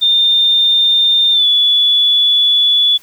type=tone with pitch glide; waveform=sine; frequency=3615 to 3432 Hz; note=A7 to A7; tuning=+46 to -44 cents; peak=-8 dBFS; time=0.01-2.98 s; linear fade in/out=20 ms; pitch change=-90 cents; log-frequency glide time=1.32-1.46 s; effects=white hiss -45 dBFS RMS until 3.02 s